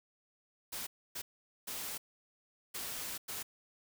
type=noise bursts at uneven times; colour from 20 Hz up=white; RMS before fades=-41 dBFS; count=5; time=0.72-0.87 / 1.15-1.22 / 1.67-1.98 / 2.74-3.18 / 3.28-3.43 s; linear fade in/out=10 ms; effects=none